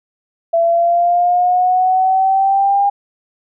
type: exponential sweep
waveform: sine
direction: up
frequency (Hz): 668 to 807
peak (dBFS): -10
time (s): 0.53-2.9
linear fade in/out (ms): 10
effects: none